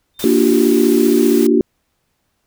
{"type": "tone with exponential growth", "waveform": "sine", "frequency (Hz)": 3600, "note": "A7", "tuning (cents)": 39, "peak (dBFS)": -22, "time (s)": [0.14, 0.24], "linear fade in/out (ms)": 0, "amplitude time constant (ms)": 21}
{"type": "noise", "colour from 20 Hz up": "white", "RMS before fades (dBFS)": -28, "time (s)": [0.19, 1.47], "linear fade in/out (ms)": 5}
{"type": "chord", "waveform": "sine", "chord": "G minor seventh", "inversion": "first", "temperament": "equal with one note detuned", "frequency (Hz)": [233.1, 293.7, 349.2, 384.4], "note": ["Bb3", "D4", "F4", "G4"], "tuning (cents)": [0, 0, 0, -34], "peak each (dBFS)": -15, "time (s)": [0.24, 1.61], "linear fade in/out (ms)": 2}
{"effects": ["pink hiss -67 dBFS RMS until 2.46 s"]}